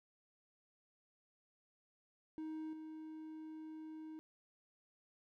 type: tone with level steps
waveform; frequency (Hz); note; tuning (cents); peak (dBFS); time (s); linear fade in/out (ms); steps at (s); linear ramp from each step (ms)
triangle; 314; D#4; +16; -40 / -45; 2.38-4.19; 0; 2.73; 2
effects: none